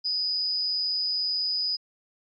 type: tone with amplitude modulation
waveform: sine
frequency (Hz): 4971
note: D#8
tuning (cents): -2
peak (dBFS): -22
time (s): 0.04-1.77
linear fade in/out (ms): 20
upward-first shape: sine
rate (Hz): 180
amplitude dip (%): 55
effects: AAC 64 kbps